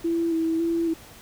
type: tone with vibrato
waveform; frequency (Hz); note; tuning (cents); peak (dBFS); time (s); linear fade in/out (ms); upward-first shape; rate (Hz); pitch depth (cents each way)
sine; 330; E4; +2; -21; 0.04-0.94; 10; square; 1.8; 23
effects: pink hiss -47 dBFS RMS until 1.21 s